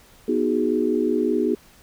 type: chord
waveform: sine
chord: G# minor seventh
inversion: first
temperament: equal with one note detuned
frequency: 245 / 311.1 / 370 / 415.3 Hz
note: B3 / D#4 / F#4 / G#4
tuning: -14 / 0 / 0 / 0 cents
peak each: -24 dBFS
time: 0.28-1.55 s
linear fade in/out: 5 ms
effects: pink hiss -52 dBFS RMS until 1.82 s